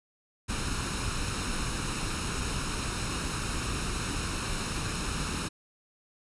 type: noise with comb filter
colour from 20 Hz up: pink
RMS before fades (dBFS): -32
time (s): 0.48-5.49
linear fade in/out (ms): 20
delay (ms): 0.75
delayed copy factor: +0.55
effects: resampled to 24000 Hz